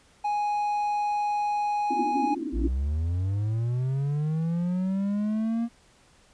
triangle tone, 830 Hz, G#5, 1 cent flat, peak -22 dBFS, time 0.24-2.35 s, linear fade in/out 10 ms
white band-pass noise, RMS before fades -30 dBFS, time 1.9-2.68 s, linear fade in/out 10 ms, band 250 to 340 Hz, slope 96 dB/octave
triangle linear sweep, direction up, 52.3 to 236 Hz, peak -22 dBFS, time 2.52-5.69 s, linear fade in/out 50 ms
effects pink hiss -59 dBFS RMS until 6.33 s + resampled to 22050 Hz

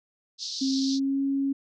pink band-pass noise, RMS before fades -34 dBFS, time 0.38-1 s, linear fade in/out 50 ms, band 4000 to 5700 Hz, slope 48 dB/octave
sine tone with pitch glide, 268.1 to 274.7 Hz, C4 to C#4, +42 to -16 cents, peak -23 dBFS, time 0.61-1.53 s, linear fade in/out 10 ms, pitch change +42 cents, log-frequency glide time 0.73-1.22 s
effects none

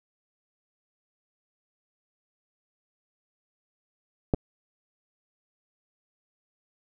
clicks, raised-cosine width 2 ms, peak -8 / -19 dBFS, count 2, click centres 4.338 / 4.345 s, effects none

